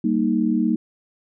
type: chord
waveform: sine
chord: Eb major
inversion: first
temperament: equal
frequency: 196 / 233.1 / 311.1 Hz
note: G3 / Bb3 / Eb4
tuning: 0 / 0 / 0 cents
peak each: -23 / -20 / -22 dBFS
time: 0.04-0.76 s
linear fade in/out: 5 ms
effects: none